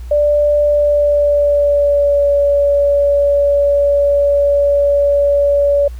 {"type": "tone with pitch glide", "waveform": "sine", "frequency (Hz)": [587.3, 570.3], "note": ["D5", "C#5"], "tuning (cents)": [0, 49], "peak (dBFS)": -9, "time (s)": [0.11, 5.88], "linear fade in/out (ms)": 5, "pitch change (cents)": -51, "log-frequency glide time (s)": [0.63, 2.28], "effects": ["added 60 Hz sine -25 dBFS peak until 5.99 s", "pink hiss -47 dBFS RMS until 5.99 s"]}